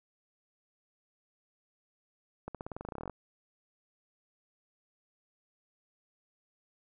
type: accelerating click train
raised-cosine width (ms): 1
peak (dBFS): -25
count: 17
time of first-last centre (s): 2.48-3.097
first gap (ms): 67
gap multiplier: 0.92
effects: none